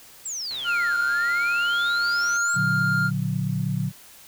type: exponential two-way sweep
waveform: sine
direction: down then up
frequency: 7902 to 1396.9 to 7902 Hz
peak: -28 dBFS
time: 0.25-2.57 s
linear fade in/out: 10 ms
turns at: 0.98 s
type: click train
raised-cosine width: 0.2 ms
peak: -25 dBFS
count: 246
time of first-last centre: 0.51-2.366 s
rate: 132 Hz
type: tone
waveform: triangle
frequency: 1402 Hz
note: F6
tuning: 6 cents sharp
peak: -19 dBFS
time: 0.64-3.11 s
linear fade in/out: 50 ms
type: chord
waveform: sine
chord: Bb augmented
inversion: none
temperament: just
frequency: 116.54 / 145.68 / 182.1 Hz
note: Bb2 / D3 / F#3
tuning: 0 / -14 / -27 cents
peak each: -28 / -26 / -27 dBFS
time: 2.54-3.92 s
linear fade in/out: 50 ms
effects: white hiss -48 dBFS RMS until 4.27 s